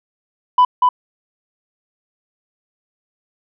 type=tone with echo; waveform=sine; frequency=996 Hz; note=B5; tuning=14 cents sharp; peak=-5 dBFS; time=0.58-0.65 s; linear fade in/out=5 ms; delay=240 ms; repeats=1; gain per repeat=-3 dB; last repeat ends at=0.89 s; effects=tanh soft clip ceiling -6 dBFS